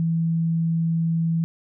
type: tone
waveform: sine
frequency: 164.81 Hz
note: E3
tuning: in tune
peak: -19 dBFS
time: 0-1.44 s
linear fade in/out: 0 ms
effects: none